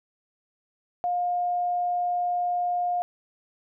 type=tone; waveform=sine; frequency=710 Hz; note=F5; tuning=28 cents sharp; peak=-23 dBFS; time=1.04-3.02 s; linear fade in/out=0 ms; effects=none